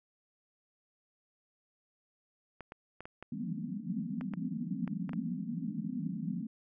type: clicks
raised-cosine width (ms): 0.5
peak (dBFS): -29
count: 10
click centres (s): 2.607 / 2.721 / 3.006 / 3.055 / 3.226 / 4.211 / 4.337 / 4.877 / 5.093 / 5.133
type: band-pass noise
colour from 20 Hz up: pink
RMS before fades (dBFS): -37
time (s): 3.32-6.47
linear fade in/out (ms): 5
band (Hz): 160 to 270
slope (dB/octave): 96
effects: none